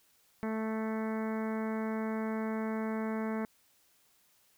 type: harmonic tone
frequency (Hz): 220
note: A3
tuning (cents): 0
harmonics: 1 / 2 / 3 / 4 / 5 / 6 / 7 / 8 / 9 / 10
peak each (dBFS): -33 / -39 / -43 / -45 / -47 / -49 / -50 / -51 / -52 / -53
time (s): 0.43-3.45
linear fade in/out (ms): 0
effects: white hiss -68 dBFS RMS until 4.57 s